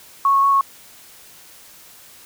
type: tone with pitch steps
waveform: sine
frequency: 1105 / 1098 / 1109 / 1099 Hz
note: C#6 / C#6 / C#6 / C#6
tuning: -6 / -17 / 0 / -15 cents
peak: -12 dBFS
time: 0.25-0.61 s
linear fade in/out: 2 ms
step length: 90 ms
effects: white hiss -45 dBFS RMS until 2.25 s